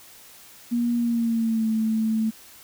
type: tone with pitch glide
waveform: sine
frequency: 237.9 to 220.7 Hz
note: A#3 to A3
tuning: +35 to +5 cents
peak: -20 dBFS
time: 0.71-2.31 s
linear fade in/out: 20 ms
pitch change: -130 cents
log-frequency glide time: 0.97-1.68 s
effects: white hiss -48 dBFS RMS until 2.63 s